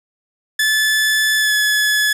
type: tone with pitch glide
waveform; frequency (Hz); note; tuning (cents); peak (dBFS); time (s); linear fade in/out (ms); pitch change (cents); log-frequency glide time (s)
sawtooth; 1736 to 1709.1; A6 to G#6; -24 to +49; -10; 0.59-2.13; 5; -27; 1.38-1.54
effects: resampled to 32000 Hz + 7-bit